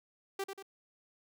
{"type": "tone with echo", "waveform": "sawtooth", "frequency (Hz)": 390.7, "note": "G4", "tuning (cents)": -6, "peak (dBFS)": -30, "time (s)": [0.39, 0.44], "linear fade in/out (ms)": 5, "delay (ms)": 93, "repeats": 2, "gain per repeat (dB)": -6, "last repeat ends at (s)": 0.626, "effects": []}